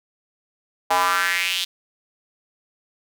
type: tone with high-pass filter sweep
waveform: square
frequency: 90.8 Hz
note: F#2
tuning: 32 cents flat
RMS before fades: -21 dBFS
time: 0.9-1.65 s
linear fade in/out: 10 ms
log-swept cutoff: 800 to 3600 Hz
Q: 3.7
effects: none